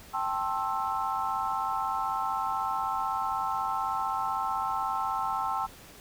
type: chord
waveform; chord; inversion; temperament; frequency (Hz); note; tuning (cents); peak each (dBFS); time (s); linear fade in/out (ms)
sine; A minor seventh; third; equal with one note detuned; 784 / 880 / 1061.7 / 1318.5; G5 / A5 / C6 / E6; 0 / 0 / +25 / 0; -33; 0.13-5.67; 20
effects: pink hiss -50 dBFS RMS until 6 s